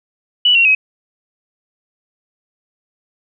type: tone with pitch steps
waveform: sine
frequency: 2955 / 2741 / 2543 Hz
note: F#7 / F7 / D#7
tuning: -3 / -33 / +37 cents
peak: -8 dBFS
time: 0.45-0.75 s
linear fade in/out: 5 ms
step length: 100 ms
effects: none